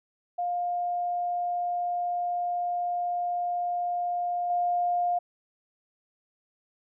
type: tone with level steps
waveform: sine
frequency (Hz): 706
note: F5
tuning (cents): +19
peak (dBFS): -26 / -23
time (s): 0.38-5.19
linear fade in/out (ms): 10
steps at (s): 4.5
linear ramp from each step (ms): 2
effects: none